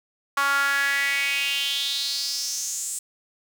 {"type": "tone with high-pass filter sweep", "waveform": "sawtooth", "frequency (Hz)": 279.3, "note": "C#4", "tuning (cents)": 13, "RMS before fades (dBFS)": -25, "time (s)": [0.37, 2.99], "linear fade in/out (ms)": 5, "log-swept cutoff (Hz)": [1200, 8200], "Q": 5.3, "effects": []}